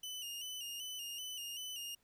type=tone with vibrato; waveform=sawtooth; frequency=2920 Hz; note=F#7; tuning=24 cents flat; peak=-39 dBFS; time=0.03-1.95 s; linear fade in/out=5 ms; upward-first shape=square; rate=2.6 Hz; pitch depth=51 cents each way; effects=pink hiss -75 dBFS RMS until 2.03 s